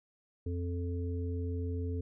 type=harmonic tone; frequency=87.31 Hz; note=F2; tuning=in tune; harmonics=1 / 3 / 5; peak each=-33 / -41 / -42 dBFS; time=0.46-2.01 s; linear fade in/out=5 ms; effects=none